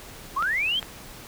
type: linear sweep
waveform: sine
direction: up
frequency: 1008 to 3266 Hz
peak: -22 dBFS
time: 0.36-0.8 s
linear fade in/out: 10 ms
type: clicks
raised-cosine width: 0.3 ms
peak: -17 dBFS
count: 2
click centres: 0.425 / 0.828 s
effects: pink hiss -43 dBFS RMS until 1.27 s